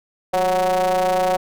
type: ring-modulated tone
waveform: square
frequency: 94 Hz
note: F#2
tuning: 28 cents sharp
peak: -14 dBFS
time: 0.33-1.37 s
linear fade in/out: 10 ms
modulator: 644 Hz
effects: none

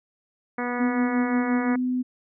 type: harmonic tone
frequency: 244.3 Hz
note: B3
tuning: 19 cents flat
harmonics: 1 / 2 / 3 / 4 / 5 / 6 / 7 / 8 / 9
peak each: -29 / -32 / -34 / -35 / -36 / -37 / -37 / -38 / -39 dBFS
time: 0.58-1.76 s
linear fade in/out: 5 ms
type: tone with pitch glide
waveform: sine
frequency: 250 to 252 Hz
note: B3 to B3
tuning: +21 to +35 cents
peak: -22 dBFS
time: 0.79-2.03 s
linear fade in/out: 20 ms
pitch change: +14 cents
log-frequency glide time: 1.58-1.81 s
effects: none

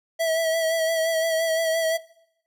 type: tone with vibrato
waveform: square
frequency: 651 Hz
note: E5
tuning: 22 cents flat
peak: -21 dBFS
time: 0.19-1.98 s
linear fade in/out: 20 ms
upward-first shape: sine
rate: 5.8 Hz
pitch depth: 30 cents each way
effects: noise-tail reverb RT60 0.8 s tail -22 dB re dry

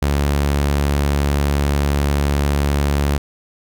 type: tone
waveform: sawtooth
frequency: 71.4 Hz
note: D2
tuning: 48 cents flat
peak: -11 dBFS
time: 0.02-3.18 s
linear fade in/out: 5 ms
effects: none

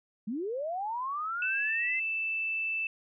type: linear sweep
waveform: sine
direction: up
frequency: 194.7 to 2093 Hz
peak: -31 dBFS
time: 0.27-2 s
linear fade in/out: 10 ms
type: tone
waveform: sine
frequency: 2644 Hz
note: E7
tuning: 5 cents sharp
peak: -29 dBFS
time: 1.42-2.87 s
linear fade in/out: 2 ms
effects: none

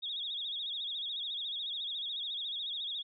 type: tone with vibrato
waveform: sine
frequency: 3520 Hz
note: A7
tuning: in tune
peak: -35 dBFS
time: 0.02-3.03 s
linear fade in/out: 20 ms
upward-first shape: sine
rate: 14 Hz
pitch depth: 130 cents each way
effects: none

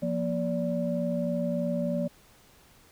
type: tone cluster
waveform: sine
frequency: 174.5 / 237.7 / 579 Hz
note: F3 / A#3 / D5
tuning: -1 / +34 / -25 cents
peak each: -30 dBFS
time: 0.02-2.08 s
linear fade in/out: 10 ms
effects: tanh soft clip ceiling -16 dBFS + pink hiss -58 dBFS RMS until 2.91 s

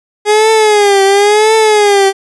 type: tone with vibrato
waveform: 30% pulse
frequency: 415.3 Hz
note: G#4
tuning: in tune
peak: -3 dBFS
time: 0.25-2.13 s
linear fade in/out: 50 ms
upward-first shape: triangle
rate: 0.96 Hz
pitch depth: 120 cents each way
effects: resampled to 24000 Hz

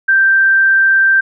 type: tone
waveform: sine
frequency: 1569 Hz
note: G6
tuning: 1 cent sharp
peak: -7 dBFS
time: 0.08-1.21 s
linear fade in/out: 10 ms
effects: none

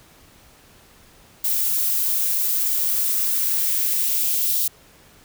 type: noise with high-pass filter sweep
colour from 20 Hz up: violet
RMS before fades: -21 dBFS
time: 1.44-4.68 s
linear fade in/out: 5 ms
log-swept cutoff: 230 to 3700 Hz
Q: 1.6
effects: pink hiss -51 dBFS RMS until 5.24 s

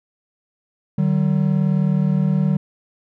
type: tone pair together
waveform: triangle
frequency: 150.8 / 190 Hz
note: D3 / F#3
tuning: +46 / +46 cents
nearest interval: major third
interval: 400 cents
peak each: -16 dBFS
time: 0.98-2.57 s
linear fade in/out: 5 ms
effects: none

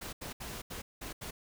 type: noise bursts at uneven times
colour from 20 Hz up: pink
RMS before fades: -42 dBFS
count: 6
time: 0.01-0.13 / 0.21-0.33 / 0.4-0.62 / 0.7-0.82 / 1.01-1.13 / 1.21-1.31 s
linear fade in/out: 10 ms
effects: none

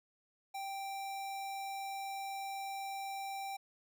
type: tone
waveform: square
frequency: 784 Hz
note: G5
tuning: in tune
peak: -40 dBFS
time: 0.54-3.57 s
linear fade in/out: 10 ms
effects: none

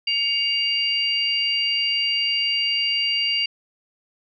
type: tone cluster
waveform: sine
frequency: 2244 / 2808 / 4714 Hz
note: C#7 / F7 / D8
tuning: +21 / +9 / +6 cents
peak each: -29 / -21 / -25 dBFS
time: 0.07-3.46 s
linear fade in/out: 5 ms
effects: none

